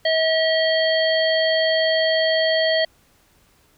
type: harmonic tone with a mistuned harmonic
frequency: 642 Hz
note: E5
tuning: 46 cents flat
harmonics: 1 / 3 / 5 / 7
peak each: -18 / -23 / -25 / -26 dBFS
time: 0.05-2.85 s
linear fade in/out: 5 ms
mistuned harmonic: 7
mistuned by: -21 cents
effects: pink hiss -58 dBFS RMS until 3.77 s